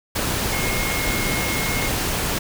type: tone in noise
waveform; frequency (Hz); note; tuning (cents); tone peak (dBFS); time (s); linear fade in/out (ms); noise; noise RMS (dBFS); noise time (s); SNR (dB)
sine; 2154; C7; +50; -27; 0.52-1.89; 10; pink; -23; 0.15-2.39; -7
effects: none